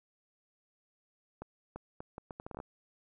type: accelerating click train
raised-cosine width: 1 ms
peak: -28 dBFS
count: 12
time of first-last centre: 1.42-2.602 s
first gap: 340 ms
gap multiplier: 0.72
effects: none